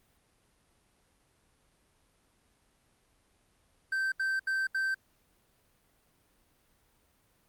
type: tone bursts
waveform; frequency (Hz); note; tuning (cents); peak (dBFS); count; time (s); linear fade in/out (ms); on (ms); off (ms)
triangle; 1556; G6; -13; -26; 4; 3.92-4.945; 5; 200; 75
effects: pink hiss -69 dBFS RMS until 7.48 s + Opus 32 kbps